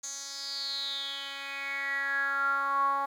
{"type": "tone with band-pass filter sweep", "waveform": "10% pulse", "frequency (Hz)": 277.2, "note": "C#4", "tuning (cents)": 0, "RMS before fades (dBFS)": -32, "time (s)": [0.03, 3.06], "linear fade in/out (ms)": 10, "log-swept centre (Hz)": [6500, 960], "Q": 8.5, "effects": ["10-bit"]}